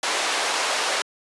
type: band-pass noise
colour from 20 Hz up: pink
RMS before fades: -24 dBFS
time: 0.03-1.02 s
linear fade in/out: 2 ms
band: 590 to 7200 Hz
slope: 12 dB/octave
effects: high-pass 300 Hz 12 dB/octave + resampled to 24000 Hz